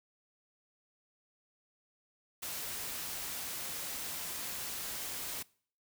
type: noise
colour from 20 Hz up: white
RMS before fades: -40 dBFS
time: 2.42-5.43 s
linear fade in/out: 10 ms
effects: noise-tail reverb RT60 0.5 s tail -23 dB re dry